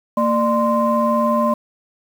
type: tone cluster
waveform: sine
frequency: 228.9 / 597 / 1040 Hz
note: A#3 / D5 / C6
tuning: -31 / +28 / -11 cents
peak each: -18 dBFS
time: 0.17-1.54 s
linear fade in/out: 5 ms
effects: tanh soft clip ceiling -6 dBFS + 7-bit